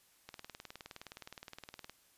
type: click train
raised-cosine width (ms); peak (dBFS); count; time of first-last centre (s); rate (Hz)
0.2; -29; 32; 0.29-1.896; 19.3
effects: white hiss -68 dBFS RMS until 2.17 s + resampled to 32000 Hz